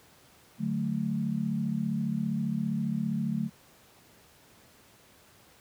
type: chord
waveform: sine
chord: D major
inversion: none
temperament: equal with one note detuned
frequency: 147.51 / 185 / 220 Hz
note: D3 / F#3 / A3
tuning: +8 / 0 / 0 cents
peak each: -33 / -32 / -30 dBFS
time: 0.58-3.5 s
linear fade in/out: 50 ms
effects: pink hiss -58 dBFS RMS until 5.6 s + high-pass 80 Hz 12 dB/octave